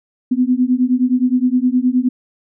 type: beating tone pair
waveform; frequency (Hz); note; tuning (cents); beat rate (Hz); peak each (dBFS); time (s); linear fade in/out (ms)
sine; 246.9 / 256.5; B3 / C4; 0 / -34; 9.6; -15; 0.31-2.09; 10
effects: none